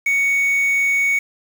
triangle tone with quantisation, 2229 Hz, C#7, 9 cents sharp, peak -13 dBFS, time 0.06-1.19 s, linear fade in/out 5 ms, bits 6, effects none

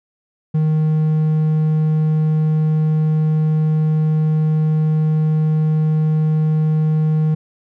triangle tone, 155.56 Hz, D#3, in tune, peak -11 dBFS, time 0.54-7.35 s, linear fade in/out 10 ms, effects none

